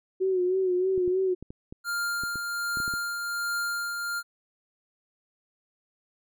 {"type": "tone with vibrato", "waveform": "sine", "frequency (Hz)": 370, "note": "F#4", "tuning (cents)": 0, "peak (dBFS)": -22, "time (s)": [0.2, 1.35], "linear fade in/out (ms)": 20, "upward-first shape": "sine", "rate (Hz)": 3.2, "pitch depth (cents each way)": 55}
{"type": "clicks", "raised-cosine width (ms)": 3, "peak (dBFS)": -27, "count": 11, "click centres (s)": [0.978, 1.078, 1.426, 1.505, 1.725, 2.236, 2.357, 2.772, 2.802, 2.879, 2.938]}
{"type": "tone with tremolo", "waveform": "square", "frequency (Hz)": 1400, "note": "F6", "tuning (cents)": 4, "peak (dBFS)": -27, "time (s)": [1.84, 4.23], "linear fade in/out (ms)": 50, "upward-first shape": "triangle", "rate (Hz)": 1.3, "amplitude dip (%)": 40}
{"effects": []}